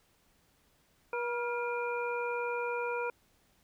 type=harmonic tone with a mistuned harmonic; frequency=481 Hz; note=B4; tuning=46 cents flat; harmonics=1 / 2 / 3 / 5; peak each=-34 / -37 / -39 / -41 dBFS; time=1.13-3.1 s; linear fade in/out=2 ms; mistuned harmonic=3; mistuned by=-50 cents; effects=pink hiss -69 dBFS RMS until 3.63 s